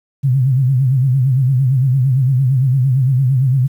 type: tone with vibrato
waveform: sine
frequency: 131 Hz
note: C3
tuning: 2 cents sharp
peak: -10 dBFS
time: 0.23-3.68 s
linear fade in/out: 20 ms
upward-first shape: sine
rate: 8.8 Hz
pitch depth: 110 cents each way
effects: 8-bit